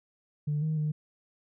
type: tone with pitch steps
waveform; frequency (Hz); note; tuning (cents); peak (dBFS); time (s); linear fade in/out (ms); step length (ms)
sine; 148.5 / 156.4 / 152; D3 / D#3 / D#3; +20 / +9 / -40; -25; 0.47-0.92; 10; 150
effects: tanh soft clip ceiling -23 dBFS